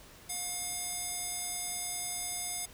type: tone with band-pass filter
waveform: square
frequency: 715 Hz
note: F5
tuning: 41 cents sharp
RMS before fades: -37 dBFS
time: 0.29-2.66 s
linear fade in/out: 10 ms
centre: 9300 Hz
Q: 1.9
effects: pink hiss -54 dBFS RMS until 2.73 s